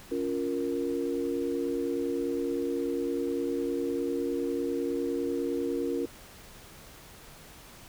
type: chord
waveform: sine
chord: Bb minor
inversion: first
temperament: just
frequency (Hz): 279.7 / 349.6 / 466.2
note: Db4 / F4 / Bb4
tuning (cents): +16 / +2 / 0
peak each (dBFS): -32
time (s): 0.11-6.06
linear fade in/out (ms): 10
effects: pink hiss -50 dBFS RMS until 7.88 s